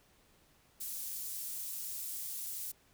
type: high-pass noise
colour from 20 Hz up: pink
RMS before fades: -41 dBFS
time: 0.8-2.72 s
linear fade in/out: 10 ms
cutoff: 10000 Hz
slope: 12 dB/octave
effects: pink hiss -67 dBFS RMS until 2.93 s